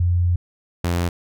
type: tone pair in turn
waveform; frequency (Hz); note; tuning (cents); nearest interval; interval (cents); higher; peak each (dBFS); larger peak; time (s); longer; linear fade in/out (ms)
sine / sawtooth; 87.9 / 86.69; F2 / F2; +12 / -12; unison; 24; first; -15; neither; 0-0.36 / 0.84-1.09; first; 5
effects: none